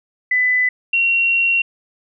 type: tone pair in turn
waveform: sine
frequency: 2000 / 2741 Hz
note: B6 / F7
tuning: +21 / -33 cents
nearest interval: perfect fourth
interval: 546 cents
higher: second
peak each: -13 / -13 dBFS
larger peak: neither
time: 0.31-0.69 / 0.93-1.62 s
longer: second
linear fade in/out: 5 ms
effects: none